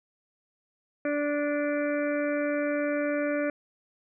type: harmonic tone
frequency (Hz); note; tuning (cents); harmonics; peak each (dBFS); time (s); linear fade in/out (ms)
292.2; D4; -9; 1 / 2 / 4 / 5 / 6 / 7 / 8; -29 / -28 / -42 / -37 / -40 / -43 / -41; 1.05-3.5; 2
effects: none